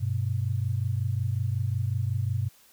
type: tone pair together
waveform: sine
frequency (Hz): 98 / 123.47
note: G2 / B2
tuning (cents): 0 / 0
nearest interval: major third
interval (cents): 400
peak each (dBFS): -27 / -28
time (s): 0-2.49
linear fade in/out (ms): 20
effects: white hiss -58 dBFS RMS until 2.72 s